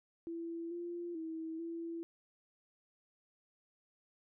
sine tone with pitch steps, 334.4 / 345.8 / 322.8 / 333.9 Hz, E4 / F4 / E4 / E4, +25 / -17 / -36 / +22 cents, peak -39 dBFS, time 0.27-2.03 s, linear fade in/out 0 ms, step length 440 ms, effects none

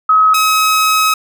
sine / sawtooth tone pair in turn, 1276 / 1276 Hz, D#6 / D#6, +43 / +43 cents, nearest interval unison, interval 0 cents, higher neither, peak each -6 dBFS, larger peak neither, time 0.09-0.34 / 0.34-1.14 s, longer second, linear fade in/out 5 ms, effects none

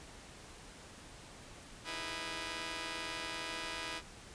5% pulse chord, E major seventh, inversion third, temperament just, 309 / 329.6 / 412 / 494.4 Hz, D#4 / E4 / G#4 / B4, -12 / 0 / -14 / +2 cents, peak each -36 / -33 / -38 / -35 dBFS, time 1.84-4.02 s, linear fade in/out 50 ms, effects pink hiss -53 dBFS RMS until 4.34 s + resampled to 22050 Hz

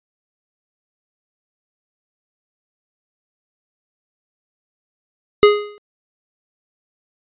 square tone with exponential decay, 415.3 Hz, G#4, in tune, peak -4 dBFS, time 5.43-5.78 s, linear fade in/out 0 ms, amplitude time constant 76 ms, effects resampled to 8000 Hz

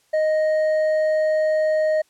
sine tone with hard clipping, 622 Hz, D#5, 1 cent flat, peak -18 dBFS, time 0.13-2.02 s, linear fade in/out 10 ms, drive 4 dB, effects white hiss -62 dBFS RMS until 2.09 s + low-pass 10000 Hz 12 dB/octave

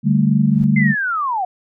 sine chord, D suspended fourth, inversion none, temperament equal, 146.83 / 196 / 220 Hz, D3 / G3 / A3, 0 / 0 / 0 cents, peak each -16 dBFS, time 0.03-0.95 s, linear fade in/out 50 ms
brown noise with exponential growth, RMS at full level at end -35 dBFS, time 0.35-0.64 s, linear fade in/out 0 ms, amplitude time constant 61 ms
sine linear sweep, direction down, 2105 to 706 Hz, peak -17 dBFS, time 0.76-1.45 s, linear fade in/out 5 ms
effects none

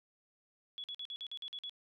sine tone bursts, 3381 Hz, G#7, 30 cents sharp, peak -40 dBFS, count 9, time 0.78-1.695 s, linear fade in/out 0 ms, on 59 ms, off 48 ms, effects none

